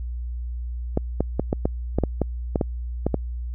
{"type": "clicks", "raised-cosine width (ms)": 2, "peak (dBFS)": -7, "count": 12, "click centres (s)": [0.974, 1.206, 1.396, 1.529, 1.655, 1.986, 2.037, 2.217, 2.558, 2.612, 3.066, 3.143], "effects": ["added 60 Hz sine -27 dBFS peak until 3.54 s"]}